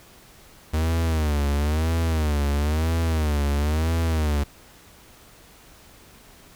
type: tone with vibrato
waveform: 45% pulse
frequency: 76.8 Hz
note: D#2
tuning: 22 cents flat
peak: -20 dBFS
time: 0.73-4.44 s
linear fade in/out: 10 ms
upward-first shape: sine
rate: 1 Hz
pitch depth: 130 cents each way
effects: pink hiss -50 dBFS RMS until 6.55 s